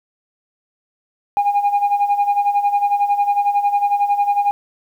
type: tone with tremolo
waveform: sine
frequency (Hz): 814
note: G#5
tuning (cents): -35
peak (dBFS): -9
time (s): 1.37-4.51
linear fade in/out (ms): 0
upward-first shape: sine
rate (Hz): 11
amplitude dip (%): 75
effects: tanh soft clip ceiling -10 dBFS + 8-bit